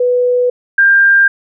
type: tone pair in turn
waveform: sine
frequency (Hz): 493.9 / 1595.4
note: B4 / G6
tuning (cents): 0 / +30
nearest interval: octave + minor sixth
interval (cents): 2030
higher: second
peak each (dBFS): -9 / -5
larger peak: second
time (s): 0-0.5 / 0.78-1.28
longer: neither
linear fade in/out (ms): 5
effects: none